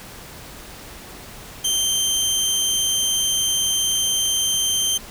20% pulse tone, 3136 Hz, G7, in tune, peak -13 dBFS, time 1.64-4.98 s, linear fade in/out 10 ms, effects pink hiss -39 dBFS RMS until 5.1 s

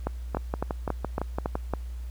two click trains, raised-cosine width 1 ms, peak -14 / -13 dBFS, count 8 / 7, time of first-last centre 0.37-1.554 / 0.07-1.737 s, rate 5.91 / 3.6 Hz, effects added 60 Hz sine -33 dBFS peak until 2.1 s + pink hiss -57 dBFS RMS until 2.1 s

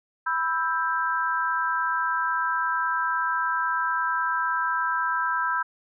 sine chord, E minor, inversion second, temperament just, 988.9 / 1318.5 / 1582.2 Hz, B5 / E6 / G6, +2 / 0 / +16 cents, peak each -27 dBFS, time 0.26-5.63 s, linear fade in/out 10 ms, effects none

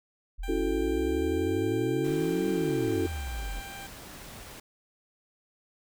sine exponential two-way sweep, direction up then down, 40.09 to 196 to 40.09 Hz, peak -32 dBFS, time 0.38-3.61 s, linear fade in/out 20 ms, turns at 2.49 s
15% pulse tone, 789 Hz, G5, 11 cents sharp, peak -35 dBFS, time 0.43-3.87 s, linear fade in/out 5 ms
sine chord, F# minor seventh, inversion second, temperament equal, 277.2 / 329.6 / 370 / 440 Hz, C#4 / E4 / F#4 / A4, 0 / 0 / 0 / 0 cents, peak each -33 / -30 / -31 / -32 dBFS, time 0.48-3.07 s, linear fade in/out 10 ms
pink noise, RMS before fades -45 dBFS, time 2.04-4.6 s, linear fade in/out 5 ms
effects none

